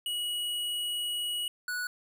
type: tone pair in turn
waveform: square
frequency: 2914 / 1471.8 Hz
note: F#7 / F#6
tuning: -27 / -10 cents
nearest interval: octave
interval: 1183 cents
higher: first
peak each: -31 / -32 dBFS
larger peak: first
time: 0.06-1.48 / 1.68-1.87 s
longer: first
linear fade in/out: 2 ms
effects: none